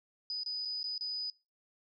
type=tone with dropouts; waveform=sine; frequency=4978 Hz; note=D#8; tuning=in tune; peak=-34 dBFS; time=0.3-1.3 s; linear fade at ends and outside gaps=1 ms; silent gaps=0.434-0.461 / 0.651-0.655 / 0.83-0.841 / 0.979-1.009 s; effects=noise-tail reverb RT60 0.3 s tail -25 dB re dry